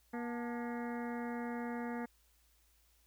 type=harmonic tone with a mistuned harmonic; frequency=238.6 Hz; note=A#3; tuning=41 cents sharp; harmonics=1 / 2 / 3 / 4 / 5 / 6 / 7 / 8 / 9; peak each=-39 / -45 / -48 / -48 / -54 / -54 / -52 / -53 / -57 dBFS; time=0.13-2.06 s; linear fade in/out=10 ms; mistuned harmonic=4; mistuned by=-130 cents; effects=added 56 Hz sine -70 dBFS peak until 3.06 s + white hiss -72 dBFS RMS until 3.06 s